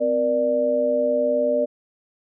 sine tone cluster, 256.9 / 473 / 592 Hz, C4 / A#4 / D5, -32 / +25 / +14 cents, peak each -27 / -24 / -19 dBFS, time 0-1.66 s, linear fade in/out 20 ms, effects none

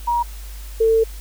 sine tone pair in turn, 950 / 448.3 Hz, A#5 / A4, +33 / +32 cents, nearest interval octave + minor second, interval 1301 cents, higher first, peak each -16 / -12 dBFS, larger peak second, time 0.07-0.23 / 0.8-1.04 s, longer second, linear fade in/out 10 ms, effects added 50 Hz sine -31 dBFS peak until 1.2 s + white hiss -43 dBFS RMS until 1.2 s

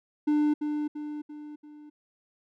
triangle tone with echo, 298.5 Hz, D4, 28 cents sharp, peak -19 dBFS, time 0.27-0.54 s, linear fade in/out 10 ms, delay 340 ms, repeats 4, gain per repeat -6 dB, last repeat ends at 1.9 s, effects none

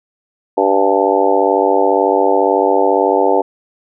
harmonic tone with a mistuned harmonic, 98 Hz, G2, in tune, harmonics 3 / 4 / 5 / 6 / 7 / 8 / 9, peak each -20 / -16 / -16 / -19 / -18 / -21 / -17 dBFS, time 0.57-3.42 s, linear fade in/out 10 ms, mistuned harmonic 8, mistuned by +52 cents, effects none

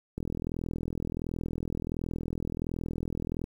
click train, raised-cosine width 3 ms, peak -20 dBFS, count 136, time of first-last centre 0.18-3.441 s, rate 41.4 Hz, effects 9-bit

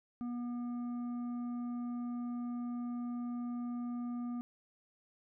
sine tone with frequency modulation, 241.7 Hz, B3, 37 cents flat, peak -36 dBFS, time 0.21-4.41 s, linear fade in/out 0 ms, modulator 967 Hz, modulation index 0.25, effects none

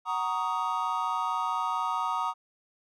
triangle chord, D# minor seventh, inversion first, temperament just, 746.7 / 933.4 / 1120.1 / 1244.5 Hz, F#5 / A#5 / C#6 / D#6, +16 / +2 / +18 / 0 cents, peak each -34 / -29 / -34 / -29 dBFS, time 0.05-2.34 s, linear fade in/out 50 ms, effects none

